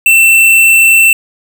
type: tone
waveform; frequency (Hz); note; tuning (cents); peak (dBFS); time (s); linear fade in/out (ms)
square; 2683; E7; +30; -4; 0.06-1.13; 2
effects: none